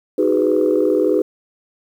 sine chord, G# minor seventh, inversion second, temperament just, 311.5 / 373.8 / 415.3 / 498.4 Hz, D#4 / F#4 / G#4 / B4, +2 / +18 / 0 / +16 cents, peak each -18 dBFS, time 0.18-1.22 s, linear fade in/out 5 ms, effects tanh soft clip ceiling -5 dBFS + 8-bit

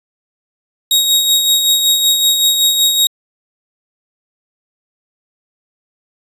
sawtooth tone with tremolo, 3776 Hz, A#7, 22 cents sharp, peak -5 dBFS, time 0.91-3.07 s, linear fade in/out 2 ms, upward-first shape sine, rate 5.3 Hz, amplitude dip 45%, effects resampled to 32000 Hz

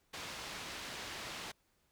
white low-pass noise, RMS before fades -45 dBFS, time 0.13-1.52 s, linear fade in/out 10 ms, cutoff 4100 Hz, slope 12 dB/octave, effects pink hiss -75 dBFS RMS until 1.91 s

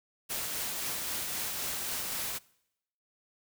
white noise with tremolo, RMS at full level -34 dBFS, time 0.29-2.39 s, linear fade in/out 20 ms, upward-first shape triangle, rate 3.8 Hz, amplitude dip 25%, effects noise-tail reverb RT60 0.8 s tail -23 dB re dry

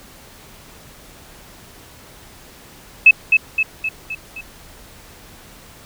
sine tone with echo, 2600 Hz, E7, 24 cents flat, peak -3 dBFS, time 3.06-3.11 s, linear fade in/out 5 ms, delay 260 ms, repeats 5, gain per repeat -5 dB, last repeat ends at 4.41 s, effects pink hiss -43 dBFS RMS until 5.85 s

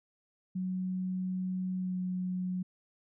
sine tone with pitch glide, 185 to 182.98 Hz, F#3 to F#3, 0 to -19 cents, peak -31 dBFS, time 0.55-2.63 s, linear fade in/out 10 ms, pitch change -19 cents, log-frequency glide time 1.77-1.97 s, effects none

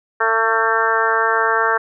harmonic tone, 224.7 Hz, A3, 37 cents sharp, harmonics 2 / 3 / 4 / 5 / 6 / 7 / 8, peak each -22 / -25 / -22 / -21 / -21 / -20 / -24 dBFS, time 0.2-1.78 s, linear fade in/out 10 ms, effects none

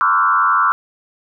sine tone with frequency modulation, 1233 Hz, D#6, 16 cents flat, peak -11 dBFS, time 0.01-0.72 s, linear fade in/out 0 ms, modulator 90.7 Hz, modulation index 2.3, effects none

